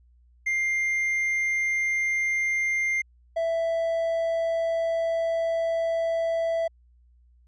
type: tone pair in turn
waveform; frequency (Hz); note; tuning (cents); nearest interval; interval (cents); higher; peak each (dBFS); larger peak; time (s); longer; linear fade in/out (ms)
triangle; 2100 / 661.5; C7 / E5; +6 / +6; octave + minor sixth; 2000; first; -21; neither; 0.46-3.02 / 3.36-6.68; second; 10
effects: added 60 Hz sine -55 dBFS peak until 7.47 s + resampled to 22050 Hz